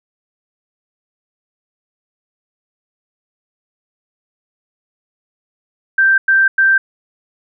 sine tone bursts, 1568 Hz, G6, in tune, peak -8 dBFS, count 3, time 5.98-6.78 s, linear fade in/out 5 ms, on 200 ms, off 100 ms, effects none

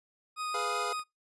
40% pulse tone with vibrato, 1244 Hz, D#6, 1 cent flat, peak -32 dBFS, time 0.36-1.04 s, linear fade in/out 50 ms, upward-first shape triangle, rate 5.6 Hz, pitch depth 8 cents each way
25% pulse chord, F diminished, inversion first, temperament equal, 415.3 / 493.9 / 698.5 Hz, Ab4 / Cb5 / F5, 0 / 0 / 0 cents, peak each -34 dBFS, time 0.54-0.93 s, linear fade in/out 5 ms
click, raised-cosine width 0.3 ms, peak -36 dBFS, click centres 0.994 s
effects noise-tail reverb RT60 0.2 s tail -26 dB re dry + resampled to 24000 Hz

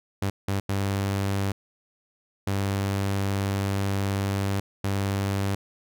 sawtooth tone bursts at uneven times, 98.6 Hz, G2, 11 cents sharp, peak -20 dBFS, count 5, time 0.22-0.3 / 0.48-0.6 / 0.69-1.52 / 2.47-4.6 / 4.84-5.55 s, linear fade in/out 5 ms, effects none

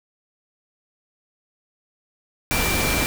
sine tone in noise, 2355 Hz, D7, 4 cents sharp, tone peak -26 dBFS, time 2.51-3.06 s, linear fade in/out 0 ms, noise pink, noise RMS -22 dBFS, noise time 2.51-3.06 s, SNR -7 dB, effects none

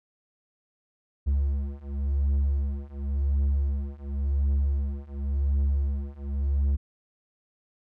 triangle beating tone pair, 69.3 / 70.22 Hz, C#2 / C#2, 0 / +23 cents, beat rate 0.92 Hz, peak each -25 / -24 dBFS, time 1.26-6.77 s, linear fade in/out 20 ms, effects none

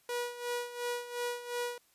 sawtooth tone with tremolo, 484.2 Hz, B4, 34 cents flat, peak -28 dBFS, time 0.09-1.78 s, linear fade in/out 2 ms, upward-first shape sine, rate 2.8 Hz, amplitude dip 75%, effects white hiss -68 dBFS RMS until 1.94 s + resampled to 32000 Hz

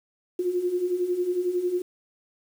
sine beating tone pair, 349.6 / 360.6 Hz, F4 / F#4, +2 / -45 cents, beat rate 11 Hz, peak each -30 / -24 dBFS, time 0.39-1.82 s, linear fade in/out 5 ms, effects 8-bit

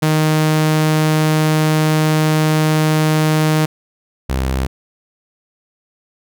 sawtooth tone pair in turn, 155.4 / 65.56 Hz, D#3 / C2, -2 / +4 cents, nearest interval octave + minor third, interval 1494 cents, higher first, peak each -8 / -12 dBFS, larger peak first, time 0.02-3.66 / 4.29-4.67 s, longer first, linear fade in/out 10 ms, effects none

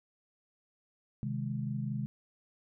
sine chord, Ab major, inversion first, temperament equal, 130.81 / 155.56 / 207.7 Hz, C3 / Eb3 / Ab3, 0 / 0 / 0 cents, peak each -35 / -39 / -37 dBFS, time 1.23-2.06 s, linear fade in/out 0 ms, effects none

